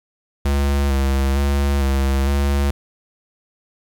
square tone with vibrato, 69 Hz, C#2, 7 cents flat, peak -16 dBFS, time 0.45-2.71 s, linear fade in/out 5 ms, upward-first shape square, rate 1.1 Hz, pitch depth 30 cents each way, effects 8-bit

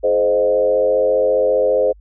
sine tone with frequency modulation, 521 Hz, C5, 7 cents flat, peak -12 dBFS, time 0.03-1.93 s, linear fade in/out 20 ms, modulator 94.9 Hz, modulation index 0.97, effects added 50 Hz sine -42 dBFS peak until 2 s

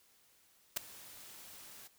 white noise with ADSR envelope, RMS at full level -31 dBFS, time 0.76-1.88 s, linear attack 12 ms, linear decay 5 ms, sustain -22 dB, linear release 13 ms, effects white hiss -68 dBFS RMS until 1.98 s

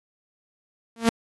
sawtooth tone with exponential growth, 229.3 Hz, A#3, 28 cents flat, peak -9 dBFS, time 0.96-1.09 s, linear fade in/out 2 ms, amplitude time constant 28 ms, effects AAC 32 kbps

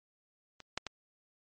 clicks, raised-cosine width 0.2 ms, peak -29 / -15 / -20 dBFS, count 3, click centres 0.603 / 0.776 / 0.867 s, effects MP3 32 kbps

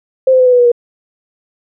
sine tone with pitch steps, 523 / 515.2 / 507.5 / 500 / 492.5 / 485.2 / 477.9 Hz, C5 / C5 / B4 / B4 / B4 / B4 / A#4, -1 / -27 / +47 / +21 / -5 / -31 / +43 cents, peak -5 dBFS, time 0.27-0.718 s, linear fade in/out 5 ms, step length 64 ms, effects none

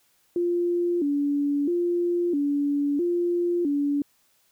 sine tone with vibrato, 316 Hz, D#4, 27 cents sharp, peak -21 dBFS, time 0.36-4.02 s, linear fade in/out 2 ms, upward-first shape square, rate 0.76 Hz, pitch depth 170 cents each way, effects white hiss -65 dBFS RMS until 4.51 s

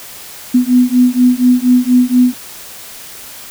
sine beating tone pair, 246.9 / 251.1 Hz, B3 / B3, 0 / +29 cents, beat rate 4.2 Hz, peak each -10 dBFS, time 0.54-2.34 s, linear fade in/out 10 ms, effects white hiss -32 dBFS RMS until 3.5 s

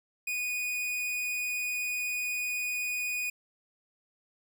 45% pulse tone, 2473 Hz, D#7, 11 cents flat, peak -30 dBFS, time 0.27-3.3 s, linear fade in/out 5 ms, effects none

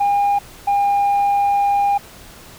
sine tone pair in turn, 809 / 806.2 Hz, G#5 / G5, -46 / +48 cents, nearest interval unison, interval 6 cents, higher first, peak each -11 / -11 dBFS, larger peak neither, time 0-0.39 / 0.67-1.98 s, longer second, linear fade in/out 10 ms, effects tanh soft clip ceiling -12 dBFS + pink hiss -41 dBFS RMS until 2.58 s

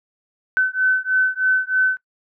sine beating tone pair, 1517 / 1520.2 Hz, F#6 / F#6, +43 / +46 cents, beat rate 3.2 Hz, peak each -19 dBFS, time 0.57-1.97 s, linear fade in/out 0 ms, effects noise-tail reverb RT60 0.1 s tail -18 dB re dry

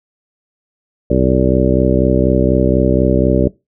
harmonic tone, 64.1 Hz, C2, 35 cents flat, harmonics 1 / 2 / 3 / 4 / 5 / 6 / 7 / 9, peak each -18 / -18 / -18 / -18 / -18 / -18 / -18 / -18 dBFS, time 1.1-3.48 s, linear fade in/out 5 ms, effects noise-tail reverb RT60 0.2 s tail -19 dB re dry

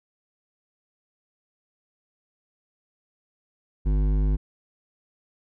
sine tone with hard clipping, 50.5 Hz, G#1, 48 cents flat, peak -21 dBFS, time 3.85-4.37 s, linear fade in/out 20 ms, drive 12 dB, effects none

